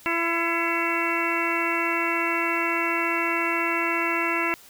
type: harmonic tone with a mistuned harmonic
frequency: 336.6 Hz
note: E4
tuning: 36 cents sharp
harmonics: 1 / 2 / 3 / 4 / 5 / 6 / 7 / 8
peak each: -29 / -34 / -30 / -30 / -33 / -32 / -29 / -29 dBFS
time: 0.06-4.54 s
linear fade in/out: 0 ms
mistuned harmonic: 7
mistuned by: -90 cents
effects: white hiss -50 dBFS RMS until 4.69 s